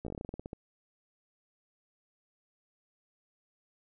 slowing click train, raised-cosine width 2 ms, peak -26 dBFS, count 14, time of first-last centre 0.05-0.531 s, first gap 15 ms, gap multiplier 1.14, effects none

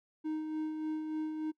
triangle tone with tremolo, 311.1 Hz, D#4, in tune, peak -30 dBFS, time 0.24-1.52 s, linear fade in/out 20 ms, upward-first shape sine, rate 3.4 Hz, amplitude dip 40%, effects noise-tail reverb RT60 0.1 s tail -26 dB re dry

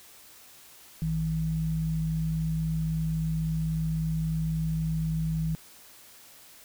sine tone pair together, 56.31 / 160 Hz, A1 / D#3, +41 / +49 cents, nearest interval octave + tritone, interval 1808 cents, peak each -34 / -26 dBFS, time 1.02-5.55 s, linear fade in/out 0 ms, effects white hiss -52 dBFS RMS until 6.64 s

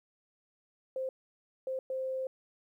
sine tone bursts at uneven times, 523.3 Hz, C5, in tune, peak -32 dBFS, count 3, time 0.96-1.09 / 1.67-1.79 / 1.9-2.27 s, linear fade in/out 2 ms, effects 12-bit

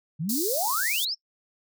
sine exponential sweep, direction up, 143.4 to 5588 Hz, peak -26 dBFS, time 0.19-1.15 s, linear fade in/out 20 ms
white high-pass noise, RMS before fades -29 dBFS, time 0.29-1.05 s, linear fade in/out 5 ms, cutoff 4200 Hz, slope 48 dB/octave
effects noise-tail reverb RT60 0.1 s tail -24 dB re dry

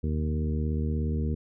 harmonic tone with a mistuned harmonic, 77 Hz, D#2, 17 cents flat, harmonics 1 / 2 / 3 / 4 / 5 / 6, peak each -27 / -32 / -33 / -41 / -40 / -41 dBFS, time 0.03-1.35 s, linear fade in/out 10 ms, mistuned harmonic 1, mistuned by +31 cents, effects none

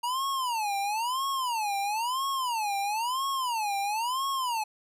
square tone with vibrato, 932.3 Hz, A#5, in tune, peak -28 dBFS, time 0.03-4.64 s, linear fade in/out 10 ms, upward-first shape sine, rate 1 Hz, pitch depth 280 cents each way, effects resampled to 32000 Hz + 11-bit

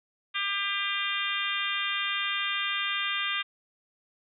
harmonic tone, 399.3 Hz, G4, 32 cents sharp, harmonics 3 / 4 / 5 / 6 / 7 / 8 / 9, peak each -35 / -35 / -35 / -35 / -35 / -35 / -35 dBFS, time 0.34-3.43 s, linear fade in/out 20 ms, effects none

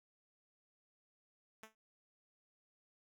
5% pulse tone with exponential decay, 219.5 Hz, A3, 4 cents flat, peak -37 dBFS, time 1.63-1.75 s, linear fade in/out 2 ms, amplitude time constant 25 ms, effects none

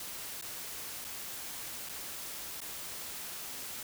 white noise with dropouts, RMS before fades -42 dBFS, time 0-3.83 s, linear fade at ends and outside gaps 2 ms, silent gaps 0.413-0.423 / 1.044-1.048 / 1.889-1.894 / 2.605-2.615 s, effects none

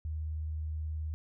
sine tone with vibrato, 77.78 Hz, D#2, in tune, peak -33 dBFS, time 0.05-1.14 s, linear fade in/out 0 ms, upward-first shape square, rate 19 Hz, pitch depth 16 cents each way, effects none

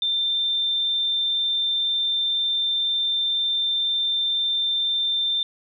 sine tone, 3578 Hz, A7, 28 cents sharp, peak -20 dBFS, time 0.02-5.43 s, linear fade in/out 2 ms, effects none

